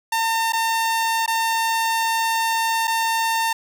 sawtooth tone with dropouts, 906 Hz, A#5, 50 cents flat, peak -15 dBFS, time 0.12-3.53 s, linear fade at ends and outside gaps 5 ms, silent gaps 0.523-0.532 / 1.262-1.277 / 2.873-2.877 s, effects none

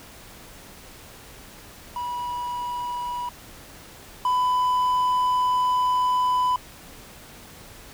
triangle tone pair in turn, 975 / 999.5 Hz, B5 / B5, -23 / +20 cents, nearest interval unison, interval 43 cents, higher second, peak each -25 / -17 dBFS, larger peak second, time 1.96-3.29 / 4.25-6.56 s, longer second, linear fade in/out 2 ms, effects pink hiss -45 dBFS RMS until 7.93 s

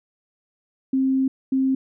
sine tone bursts at uneven times, 265.1 Hz, C4, 23 cents sharp, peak -17 dBFS, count 2, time 0.93-1.28 / 1.52-1.75 s, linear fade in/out 5 ms, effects none

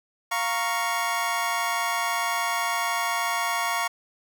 25% pulse chord, Bb minor, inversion second, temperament equal, 698.5 / 932.3 / 1108.7 Hz, F5 / Bb5 / Db6, 0 / 0 / 0 cents, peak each -26 / -25 / -24 dBFS, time 0.31-3.88 s, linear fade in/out 10 ms, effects none

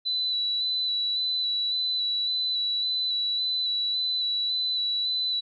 sine tone with vibrato, 3970 Hz, B7, 8 cents sharp, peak -24 dBFS, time 0.05-5.41 s, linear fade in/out 20 ms, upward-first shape square, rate 1.8 Hz, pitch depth 17 cents each way, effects none

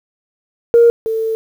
sine tone pair in turn, 468.6 / 445.8 Hz, A#4 / A4, +9 / +23 cents, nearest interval minor second, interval 86 cents, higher first, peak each -4 / -15 dBFS, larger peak first, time 0.74-0.9 / 1.06-1.35 s, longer second, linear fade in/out 0 ms, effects tanh soft clip ceiling -1 dBFS + 7-bit

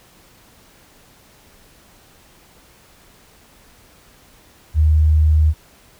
sine tone, 77.3 Hz, D#2, 11 cents flat, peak -10 dBFS, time 4.74-5.54 s, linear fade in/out 50 ms, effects pink hiss -50 dBFS RMS until 5.99 s

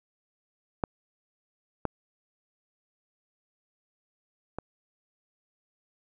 clicks, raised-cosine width 1 ms, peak -12 / -13 / -20 dBFS, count 3, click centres 0.838 / 1.853 / 4.586 s, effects none

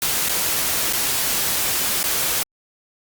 white noise with dropouts, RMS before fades -21 dBFS, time 0.02-2.43 s, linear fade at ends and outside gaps 1 ms, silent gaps 0.287-0.293 / 0.927-0.933 / 2.03-2.04 s, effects Opus 48 kbps

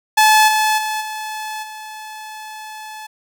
sawtooth tone with level steps, 863 Hz, A5, 34 cents flat, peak -5 / -10 / -16 / -21 / -27 dBFS, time 0.17-3.07 s, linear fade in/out 10 ms, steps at 0.47 / 0.77 / 1 / 1.62 s, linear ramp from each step 20 ms, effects none

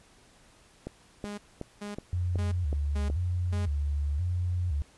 click train, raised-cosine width 2 ms, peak -22 dBFS, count 7, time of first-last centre 0.87-3.1 s, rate 2.69 Hz
sawtooth tone bursts, 205.7 Hz, G#3, 16 cents flat, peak -32 dBFS, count 5, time 1.24-3.66 s, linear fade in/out 10 ms, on 140 ms, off 430 ms
sine tone with vibrato, 80.3 Hz, E2, 45 cents flat, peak -26 dBFS, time 2.13-4.82 s, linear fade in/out 0 ms, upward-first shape square, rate 0.97 Hz, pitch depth 180 cents each way
effects pink hiss -59 dBFS RMS until 4.97 s + resampled to 24000 Hz

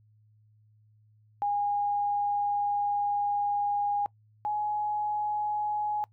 sine tone pair in turn, 818 / 838.6 Hz, G#5 / G#5, -26 / +17 cents, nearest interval unison, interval 43 cents, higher second, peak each -25 / -27 dBFS, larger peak first, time 1.42-4.06 / 4.45-6.04 s, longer first, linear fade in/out 0 ms, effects noise-tail reverb RT60 0.1 s tail -23 dB re dry + added 107 Hz sine -59 dBFS peak until 6.12 s

